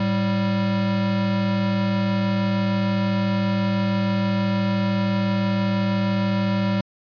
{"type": "tone pair together", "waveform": "square", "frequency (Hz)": [109.12, 195.1], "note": ["A2", "G3"], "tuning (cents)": [-14, -8], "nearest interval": "minor seventh", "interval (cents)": 1006, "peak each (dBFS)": [-26, -21], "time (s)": [0, 6.81], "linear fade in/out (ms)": 5, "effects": ["resampled to 11025 Hz"]}